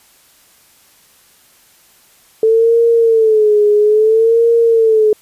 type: tone with vibrato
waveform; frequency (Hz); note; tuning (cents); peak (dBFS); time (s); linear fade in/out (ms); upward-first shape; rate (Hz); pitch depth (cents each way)
sine; 440; A4; 0; -7; 2.43-5.13; 2; sine; 0.6; 95
effects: white hiss -49 dBFS RMS until 5.21 s + resampled to 32000 Hz